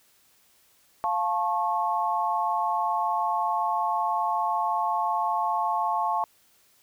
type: chord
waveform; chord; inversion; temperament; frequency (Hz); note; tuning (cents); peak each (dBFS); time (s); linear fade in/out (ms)
sine; F augmented; none; just; 698.5 / 873.1 / 1091.3; F5 / A5 / C#6; 0 / -14 / -27; -29 / -26 / -28; 1.04-6.24; 0
effects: white hiss -62 dBFS RMS until 6.82 s